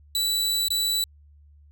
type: tone with dropouts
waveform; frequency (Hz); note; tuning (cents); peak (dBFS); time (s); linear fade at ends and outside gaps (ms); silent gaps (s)
sawtooth; 3951; B7; 0; -19; 0.15-1.04; 2; 0.684-0.704
effects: added 73 Hz sine -50 dBFS peak until 1.71 s